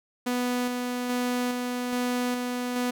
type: tone with tremolo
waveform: sawtooth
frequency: 246.9 Hz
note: B3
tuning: in tune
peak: -21 dBFS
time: 0.26-2.91 s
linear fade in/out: 10 ms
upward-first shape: square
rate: 1.2 Hz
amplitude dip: 30%
effects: none